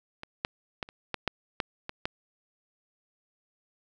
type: clicks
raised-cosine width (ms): 0.3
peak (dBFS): -23 / -11 / -16 / -30 / -14 / -10 / -11 / -19 / -13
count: 9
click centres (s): 0.234 / 0.449 / 0.828 / 0.889 / 1.143 / 1.277 / 1.602 / 1.894 / 2.055
effects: none